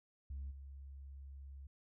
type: tone with level steps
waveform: sine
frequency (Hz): 68.6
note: C#2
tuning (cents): -17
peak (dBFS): -40 / -48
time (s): 0.3-1.67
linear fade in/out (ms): 5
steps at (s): 0.5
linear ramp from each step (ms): 20
effects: tanh soft clip ceiling -39 dBFS